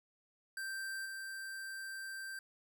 square tone with level steps, 1568 Hz, G6, in tune, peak -40 / -43 dBFS, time 0.57-2.39 s, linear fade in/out 2 ms, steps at 1.05 s, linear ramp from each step 10 ms, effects none

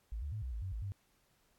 sine tone with pitch steps, 54.7 / 72.1 / 106.9 / 63.7 / 55 / 93.5 / 54.8 / 98.7 Hz, A1 / D2 / A2 / C2 / A1 / F#2 / A1 / G2, -9 / -31 / -49 / -46 / 0 / +19 / -6 / +12 cents, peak -37 dBFS, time 0.12-0.92 s, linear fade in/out 0 ms, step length 100 ms, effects pink hiss -73 dBFS RMS until 1.58 s + AAC 64 kbps

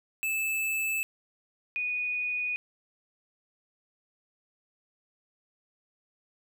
square / sine tone pair in turn, 2624 / 2472 Hz, E7 / D#7, -9 / -12 cents, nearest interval minor second, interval 103 cents, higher first, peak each -28 dBFS, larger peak neither, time 0.23-1.03 / 1.76-2.56 s, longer neither, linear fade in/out 0 ms, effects none

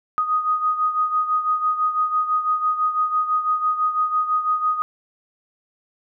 sine beating tone pair, 1244.5 / 1250.5 Hz, D#6 / D#6, 0 / +8 cents, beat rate 6 Hz, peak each -19 / -25 dBFS, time 0.18-4.82 s, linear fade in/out 0 ms, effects none

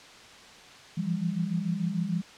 sine tone cluster, 166.4 / 173.2 / 200.7 Hz, E3 / F3 / G3, +17 / -14 / +41 cents, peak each -31 dBFS, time 0.97-2.22 s, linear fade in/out 10 ms, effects white hiss -49 dBFS RMS until 2.37 s + low-pass 5000 Hz 12 dB/octave

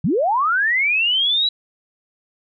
sine linear sweep, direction up, 126.6 to 3951 Hz, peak -15 dBFS, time 0.04-1.49 s, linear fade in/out 5 ms, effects none

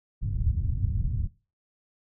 white low-pass noise, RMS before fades -27 dBFS, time 0.21-1.28 s, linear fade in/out 20 ms, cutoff 110 Hz, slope 24 dB/octave, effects noise-tail reverb RT60 0.3 s tail -17 dB re dry

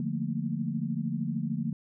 sine chord, Bb major seventh, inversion first, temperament equal, 146.83 / 174.61 / 220 / 233.1 Hz, D3 / F3 / A3 / Bb3, 0 / 0 / 0 / 0 cents, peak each -34 dBFS, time 0-1.73 s, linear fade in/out 2 ms, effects none

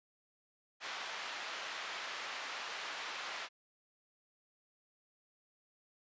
pink band-pass noise, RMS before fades -43 dBFS, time 0.8-3.49 s, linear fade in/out 50 ms, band 1000 to 4000 Hz, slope 12 dB/octave, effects resampled to 16000 Hz

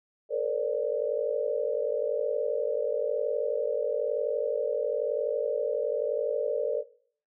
sine tone cluster, 441.2 / 482.2 / 541 / 593 Hz, A4 / B4 / C#5 / D5, +5 / -41 / -42 / +17 cents, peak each -31 dBFS, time 0.29-6.84 s, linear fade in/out 50 ms, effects noise-tail reverb RT60 0.5 s tail -18 dB re dry

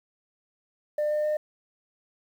sine tone with pitch steps, 599 / 602.8 / 606.7 Hz, D5 / D5 / D#5, +34 / +45 / -44 cents, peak -21 dBFS, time 0.98-1.37 s, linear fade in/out 5 ms, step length 130 ms, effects tanh soft clip ceiling -22 dBFS + 9-bit

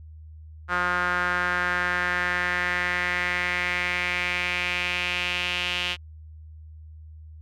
sawtooth tone with band-pass filter sweep, 178 Hz, F3, 33 cents sharp, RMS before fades -26 dBFS, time 0.68-5.97 s, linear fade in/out 50 ms, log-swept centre 1400 to 2900 Hz, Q 4, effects added 78 Hz sine -41 dBFS peak until 7.41 s

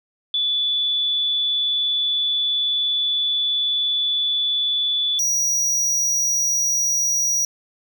sine / square tone pair in turn, 3461 / 5782 Hz, A7 / F#8, -29 / -41 cents, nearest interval major sixth, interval 888 cents, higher second, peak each -18 dBFS, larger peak neither, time 0.34-5.19 / 5.19-7.45 s, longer first, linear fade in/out 2 ms, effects none

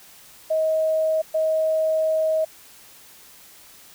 sine tone bursts at uneven times, 633 Hz, D#5, 30 cents sharp, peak -18 dBFS, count 2, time 0.5-1.22 / 1.34-2.45 s, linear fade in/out 10 ms, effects white hiss -48 dBFS RMS until 3.94 s

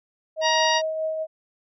sine tone with tremolo, 633 Hz, D#5, 30 cents sharp, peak -22 dBFS, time 0.36-1.27 s, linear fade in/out 50 ms, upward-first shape triangle, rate 4.7 Hz, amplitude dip 40%
harmonic tone, 944 Hz, A#5, 22 cents sharp, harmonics 1 / 2 / 3 / 4 / 5 / 6, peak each -22 / -25 / -27 / -28 / -29 / -30 dBFS, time 0.41-0.82 s, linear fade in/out 50 ms
effects none

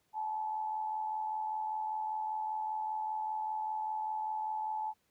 sine tone with amplitude modulation, 865 Hz, A5, 30 cents flat, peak -31 dBFS, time 0.13-4.94 s, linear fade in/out 50 ms, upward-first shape sine, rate 85.1 Hz, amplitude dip 50%, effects pink hiss -75 dBFS RMS until 5.1 s + high-pass 80 Hz 12 dB/octave

